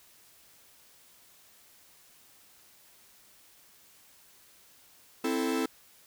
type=chord; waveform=45% pulse; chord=A minor; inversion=first; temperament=equal; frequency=261.6 / 329.6 / 440 Hz; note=C4 / E4 / A4; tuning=0 / 0 / 0 cents; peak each=-31 / -32 / -33 dBFS; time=5.24-5.66 s; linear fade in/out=5 ms; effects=white hiss -59 dBFS RMS until 6.06 s

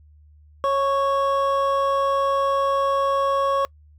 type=tone pair together; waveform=triangle; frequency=549.6 / 1108.7 Hz; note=C#5 / C#6; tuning=-15 / 0 cents; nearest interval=octave; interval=1215 cents; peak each=-19 dBFS; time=0.64-3.65 s; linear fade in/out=0 ms; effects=noise-tail reverb RT60 0.1 s tail -26 dB re dry + added 75 Hz sine -48 dBFS peak until 3.98 s

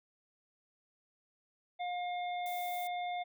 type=harmonic tone; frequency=712 Hz; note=F5; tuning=33 cents sharp; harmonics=1 / 3 / 5; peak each=-35 / -45 / -49 dBFS; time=1.79-3.24 s; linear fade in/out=20 ms
type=noise; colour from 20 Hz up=violet; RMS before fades=-48 dBFS; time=2.46-2.87 s; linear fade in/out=0 ms
effects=none

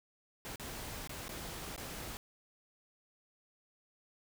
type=noise with dropouts; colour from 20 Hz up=pink; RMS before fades=-44 dBFS; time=0.45-2.17 s; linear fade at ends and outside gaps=0 ms; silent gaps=0.558-0.597 / 1.074-1.094 / 1.281-1.292 / 1.762-1.778 s; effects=none

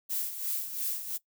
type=noise with tremolo; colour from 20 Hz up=violet; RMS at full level=-31 dBFS; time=0.09-1.18 s; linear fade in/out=20 ms; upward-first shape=sine; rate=2.9 Hz; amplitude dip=65%; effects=noise-tail reverb RT60 0.1 s tail -19 dB re dry

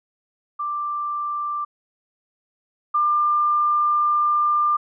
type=tone pair in turn; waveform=sine; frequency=1180 / 1195.1 Hz; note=D6 / D6; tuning=+8 / +30 cents; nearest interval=unison; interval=22 cents; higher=second; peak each=-23 / -16 dBFS; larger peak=second; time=0.59-1.65 / 2.94-4.77 s; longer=second; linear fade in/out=10 ms; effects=none

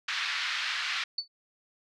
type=band-pass noise; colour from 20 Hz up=pink; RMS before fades=-32 dBFS; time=0.08-1.04 s; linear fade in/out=5 ms; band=1400 to 4500 Hz; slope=24 dB/octave
type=tone with exponential decay; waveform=sine; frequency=4487 Hz; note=C#8; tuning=20 cents sharp; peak=-25 dBFS; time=1.18-1.28 s; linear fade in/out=5 ms; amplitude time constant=20 ms
effects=none

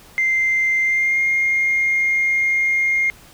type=tone with pitch glide; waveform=sine; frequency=2087 to 2126 Hz; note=C7 to C7; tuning=-5 to +27 cents; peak=-14 dBFS; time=0.18-3.1 s; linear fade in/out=0 ms; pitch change=+32 cents; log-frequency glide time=0.82-1.2 s; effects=tanh soft clip ceiling -11 dBFS + pink hiss -46 dBFS RMS until 3.33 s

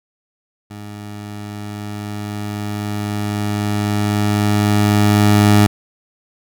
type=tone with level ramp; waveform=20% pulse; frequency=103.83 Hz; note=G#2; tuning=in tune; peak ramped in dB=-26 to -3 dBFS; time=0.7-5.67 s; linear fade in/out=10 ms; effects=none

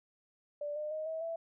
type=tone with pitch steps; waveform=sine; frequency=586 / 604.2 / 623 / 642.4 / 662.3 Hz; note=D5 / D5 / D#5 / E5 / E5; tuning=-4 / +49 / +2 / -45 / +8 cents; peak=-35 dBFS; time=0.61-1.36 s; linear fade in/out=5 ms; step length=150 ms; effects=none

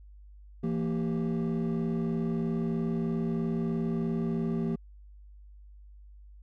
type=tone cluster; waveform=triangle; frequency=167.4 / 230.5 / 391.8 Hz; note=E3 / A#3 / G4; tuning=+27 / -19 / -1 cents; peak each=-28 / -28 / -33 dBFS; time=0.63-4.76 s; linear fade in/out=10 ms; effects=tanh soft clip ceiling -20 dBFS + added 50 Hz sine -48 dBFS peak until 6.42 s

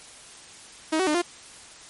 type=tone with pitch steps; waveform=sawtooth; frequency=315.8 / 375.8 / 302.5 / 349.2 Hz; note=D#4 / F#4 / D#4 / F4; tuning=+26 / +27 / -49 / 0 cents; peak=-17 dBFS; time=0.92-1.22 s; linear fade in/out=10 ms; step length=75 ms; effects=white hiss -46 dBFS RMS until 1.89 s + MP3 48 kbps

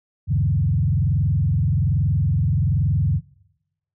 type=tone with frequency modulation; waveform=sine; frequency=116.54 Hz; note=A#2; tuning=in tune; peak=-16 dBFS; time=0.27-3.21 s; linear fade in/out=50 ms; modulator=21.2 Hz; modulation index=1.9; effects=noise-tail reverb RT60 0.9 s tail -24 dB re dry

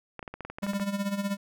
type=clicks; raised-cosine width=0.5 ms; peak=-23 dBFS; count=12; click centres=0.193 / 0.228 / 0.278 / 0.34 / 0.407 / 0.45 / 0.5 / 0.585 / 0.632 / 0.666 / 0.734 / 0.798 s
type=tone with tremolo; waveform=square; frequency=199.9 Hz; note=G3; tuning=34 cents sharp; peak=-26 dBFS; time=0.62-1.37 s; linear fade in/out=20 ms; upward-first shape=sine; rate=16 Hz; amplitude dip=70%
effects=none

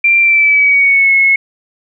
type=tone with pitch glide; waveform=sine; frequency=2366 to 2182 Hz; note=D7 to C#7; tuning=+12 to -28 cents; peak=-6 dBFS; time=0.04-1.36 s; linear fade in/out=5 ms; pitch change=-140 cents; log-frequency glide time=0.19-1.13 s; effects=none

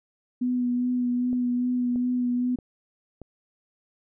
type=tone with vibrato; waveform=sine; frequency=246.9 Hz; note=B3; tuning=in tune; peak=-22 dBFS; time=0.41-2.56 s; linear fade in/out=10 ms; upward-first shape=sine; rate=2.5 Hz; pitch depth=18 cents each way
type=click train; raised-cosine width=2 ms; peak=-27 dBFS; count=4; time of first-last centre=1.33-3.217 s; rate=1.59 Hz
effects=none

